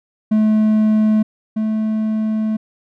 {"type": "tone pair in turn", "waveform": "triangle", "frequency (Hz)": [215.7, 217.5], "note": ["A3", "A3"], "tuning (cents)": [-34, -20], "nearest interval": "unison", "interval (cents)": 14, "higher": "second", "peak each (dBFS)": [-9, -14], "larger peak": "first", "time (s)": [[0.31, 1.23], [1.56, 2.57]], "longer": "second", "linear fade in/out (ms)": 10, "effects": []}